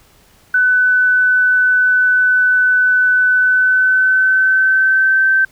sine tone with pitch glide, 1501 to 1550.3 Hz, F#6 to G6, +24 to -20 cents, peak -9 dBFS, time 0.54-5.45 s, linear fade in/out 5 ms, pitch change +56 cents, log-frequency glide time 3.33-5.29 s, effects pink hiss -50 dBFS RMS until 5.51 s

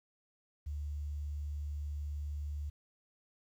sine tone with quantisation, 73.42 Hz, D2, in tune, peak -36 dBFS, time 0.66-2.7 s, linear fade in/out 10 ms, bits 11, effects none

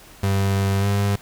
35% pulse tone with pitch glide, 98 to 100.58 Hz, G2 to G2, 0 to +45 cents, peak -16 dBFS, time 0.23-1.16 s, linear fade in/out 5 ms, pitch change +45 cents, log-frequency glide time 0.79-0.87 s, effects pink hiss -46 dBFS RMS until 1.21 s

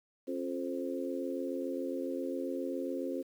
harmonic tone with a mistuned harmonic, 87.31 Hz, F2, in tune, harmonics 3 / 4 / 5 / 6, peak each -37 / -39 / -42 / -39 dBFS, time 0.27-3.23 s, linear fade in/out 20 ms, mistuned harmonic 3, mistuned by +52 cents, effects 10-bit

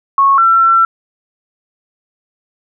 sine tone pair in turn, 1100 / 1348.4 Hz, C#6 / E6, -14 / +39 cents, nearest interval major third, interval 353 cents, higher second, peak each -6 dBFS, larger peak neither, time 0.18-0.38 / 0.38-0.85 s, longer second, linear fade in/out 2 ms, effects none

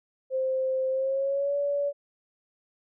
sine tone with pitch glide, 523.3 to 570.7 Hz, C5 to D5, 0 to -50 cents, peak -24 dBFS, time 0.3-1.93 s, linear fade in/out 50 ms, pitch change +150 cents, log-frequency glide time 0.9-1.56 s, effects none

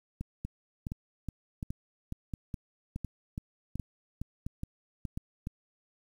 two click trains, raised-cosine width 5 ms, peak -23 / -23 dBFS, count 13 / 8, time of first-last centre 0.45-5.471 / 0.21-5.175 s, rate 2.39 / 1.41 Hz, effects 9-bit

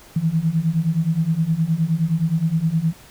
sine beating tone pair, 157 / 166.6 Hz, D#3 / E3, +16 / +19 cents, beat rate 9.6 Hz, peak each -21 / -19 dBFS, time 0.16-2.93 s, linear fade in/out 5 ms, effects pink hiss -46 dBFS RMS until 3.1 s

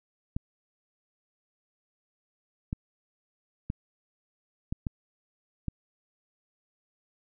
clicks, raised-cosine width 5 ms, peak -18 dBFS, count 6, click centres 0.365 / 2.729 / 3.701 / 4.725 / 4.868 / 5.683 s, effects none

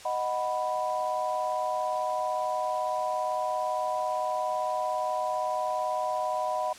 sine chord, B major, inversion first, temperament equal, 622.3 / 740 / 987.8 Hz, D#5 / F#5 / B5, 0 / 0 / 0 cents, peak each -31 dBFS, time 0.05-6.73 s, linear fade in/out 5 ms, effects white hiss -47 dBFS RMS until 6.78 s + low-pass 8000 Hz 12 dB/octave

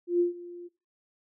sine tone with ADSR envelope, 349.6 Hz, F4, 2 cents sharp, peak -19 dBFS, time 0.07-0.69 s, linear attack 130 ms, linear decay 130 ms, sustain -20 dB, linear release 27 ms, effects noise-tail reverb RT60 0.3 s tail -21 dB re dry

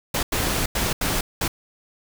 pink noise bursts at uneven times, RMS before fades -23 dBFS, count 5, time 0.14-0.23 / 0.32-0.66 / 0.75-0.93 / 1.01-1.21 / 1.41-1.48 s, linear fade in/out 5 ms, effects none

